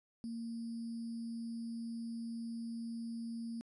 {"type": "tone with sample-and-hold", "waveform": "sine", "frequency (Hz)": 230.5, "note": "A#3", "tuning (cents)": -19, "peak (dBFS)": -39, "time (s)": [0.24, 3.61], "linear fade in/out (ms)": 0, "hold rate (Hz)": 4900, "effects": ["resampled to 24000 Hz"]}